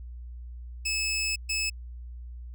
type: tone bursts at uneven times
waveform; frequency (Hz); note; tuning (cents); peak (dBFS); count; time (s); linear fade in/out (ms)
20% pulse; 2600; E7; -24; -22; 2; 0.85-1.36 / 1.49-1.7; 10
effects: added 60 Hz sine -38 dBFS peak until 2.54 s